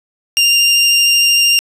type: tone with vibrato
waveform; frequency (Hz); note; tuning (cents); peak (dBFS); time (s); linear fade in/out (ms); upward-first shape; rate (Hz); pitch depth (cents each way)
25% pulse; 2790; F7; -2; -5; 0.37-1.59; 0; triangle; 13; 10
effects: resampled to 32000 Hz + 7-bit